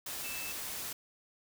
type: tone in noise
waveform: sine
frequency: 2637 Hz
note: E7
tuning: in tune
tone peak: -42 dBFS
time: 0.24-0.52 s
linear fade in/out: 5 ms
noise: white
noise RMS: -40 dBFS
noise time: 0.06-0.93 s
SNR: -5 dB
effects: none